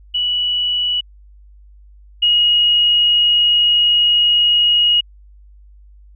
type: tone pair in turn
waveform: sine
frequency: 2944 / 2887 Hz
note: F#7 / F#7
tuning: -9 / -43 cents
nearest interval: unison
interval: 34 cents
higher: first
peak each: -15 / -10 dBFS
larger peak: second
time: 0.14-1.01 / 2.22-5.01 s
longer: second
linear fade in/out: 10 ms
effects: added 50 Hz sine -41 dBFS peak until 6.15 s

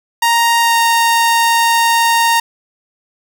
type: tone with pitch glide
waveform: sawtooth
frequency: 932.3 to 925.9 Hz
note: A#5 to A#5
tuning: 0 to -12 cents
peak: -6 dBFS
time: 0.22-2.4 s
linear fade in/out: 5 ms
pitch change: -12 cents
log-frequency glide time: 0.6-0.75 s
effects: none

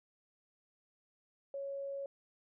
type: tone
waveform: sine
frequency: 554.4 Hz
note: C#5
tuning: in tune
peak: -38 dBFS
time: 1.54-2.06 s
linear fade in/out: 2 ms
effects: none

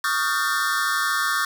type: tone cluster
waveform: square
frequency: 1121 / 1233 / 1399 / 1552 / 1796 Hz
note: C#6 / D#6 / F6 / G6 / A6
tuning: +19 / -16 / +3 / -18 / +35 cents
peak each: -28 dBFS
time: 0.04-1.45 s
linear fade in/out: 2 ms
effects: none

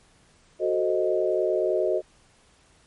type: chord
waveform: sine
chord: F# diminished seventh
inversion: none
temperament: equal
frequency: 370 / 440 / 523.3 / 622.3 Hz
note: F#4 / A4 / C5 / Eb5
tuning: 0 / 0 / 0 / 0 cents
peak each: -25 / -28 / -29 / -25 dBFS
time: 0.59-2.02 s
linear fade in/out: 50 ms
effects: pink hiss -59 dBFS RMS until 2.86 s + MP3 48 kbps

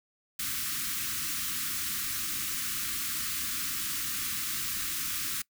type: band-stop noise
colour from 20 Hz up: white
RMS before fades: -33 dBFS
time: 0.39-5.42 s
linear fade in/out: 5 ms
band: 340 to 1100 Hz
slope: 96 dB/octave
effects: noise-tail reverb RT60 0.1 s tail -22 dB re dry

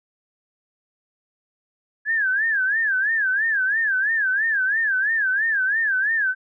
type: tone with vibrato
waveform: sine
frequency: 1661.2 Hz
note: G#6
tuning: in tune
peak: -18 dBFS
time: 2.05-6.35 s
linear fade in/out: 50 ms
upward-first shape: sine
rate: 3 Hz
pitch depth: 170 cents each way
effects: none

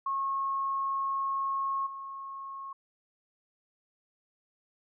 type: tone with level steps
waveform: sine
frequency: 1089 Hz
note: C#6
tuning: 31 cents flat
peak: -28 / -38 dBFS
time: 0.06-2.73 s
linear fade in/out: 5 ms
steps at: 1.86 s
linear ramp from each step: 10 ms
effects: none

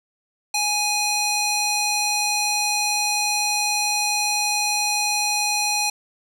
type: tone with band-pass filter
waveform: square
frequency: 830.6 Hz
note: G#5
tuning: in tune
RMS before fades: -22 dBFS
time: 0.54-5.9 s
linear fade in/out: 5 ms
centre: 5900 Hz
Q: 0.82
effects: none

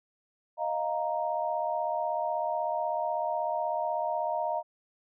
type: chord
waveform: sine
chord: Eb suspended second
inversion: none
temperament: equal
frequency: 622.3 / 698.5 / 932.3 Hz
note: Eb5 / F5 / Bb5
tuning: 0 / 0 / 0 cents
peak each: -32 dBFS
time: 0.57-4.63 s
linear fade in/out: 50 ms
effects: none

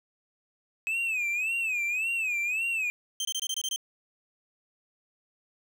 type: tone with vibrato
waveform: triangle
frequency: 2548 Hz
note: D#7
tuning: 41 cents sharp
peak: -25 dBFS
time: 0.87-2.9 s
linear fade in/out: 0 ms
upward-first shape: sine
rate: 1.8 Hz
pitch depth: 140 cents each way
type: tone bursts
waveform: 25% pulse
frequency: 3136 Hz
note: G7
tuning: in tune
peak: -25 dBFS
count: 8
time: 3.2-3.761 s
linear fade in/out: 2 ms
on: 50 ms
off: 23 ms
effects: none

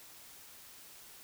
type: silence
effects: white hiss -54 dBFS RMS until 1.23 s

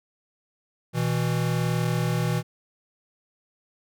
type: tone pair together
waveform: square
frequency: 121.89 / 162.7 Hz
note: B2 / E3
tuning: -22 / -22 cents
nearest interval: perfect fourth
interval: 500 cents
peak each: -26 dBFS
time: 0.93-2.43 s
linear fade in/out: 50 ms
effects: none

